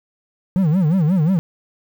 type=tone with vibrato; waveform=triangle; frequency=170.4 Hz; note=F3; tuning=42 cents flat; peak=-11 dBFS; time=0.56-1.39 s; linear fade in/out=0 ms; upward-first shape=sine; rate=5.6 Hz; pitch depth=240 cents each way; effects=8-bit